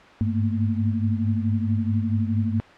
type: tone cluster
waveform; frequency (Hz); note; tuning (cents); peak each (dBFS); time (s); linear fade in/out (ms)
sine; 100.5 / 105.1 / 222.7 / 234.6; G2 / G#2 / A3 / A#3; +44 / +21 / +21 / +11; -23 / -30 / -25 / -29; 0.21-2.6; 0
effects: white hiss -46 dBFS RMS until 2.77 s + low-pass 2000 Hz 12 dB/octave